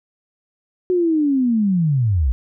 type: linear sweep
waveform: sine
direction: down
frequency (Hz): 369.6 to 55.7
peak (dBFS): -14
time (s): 0.9-2.32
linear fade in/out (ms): 0
effects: none